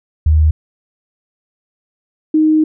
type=tone pair in turn; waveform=sine; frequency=77.5 / 311.1 Hz; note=D#2 / D#4; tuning=-6 / 0 cents; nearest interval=2 octaves; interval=2406 cents; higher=second; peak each=-7 / -8 dBFS; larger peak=first; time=0.26-0.51 / 2.34-2.64 s; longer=second; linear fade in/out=5 ms; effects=none